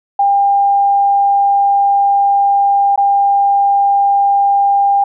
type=tone with dropouts; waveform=sine; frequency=800 Hz; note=G5; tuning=35 cents sharp; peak=-8 dBFS; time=0.19-5.04 s; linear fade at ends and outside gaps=5 ms; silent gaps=2.96-2.976 s; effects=none